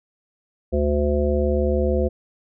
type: harmonic tone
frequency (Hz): 73.42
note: D2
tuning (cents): 0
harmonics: 1 / 3 / 5 / 7 / 9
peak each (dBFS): -21 / -26 / -24 / -23 / -30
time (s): 0.72-2.09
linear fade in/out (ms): 20
effects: none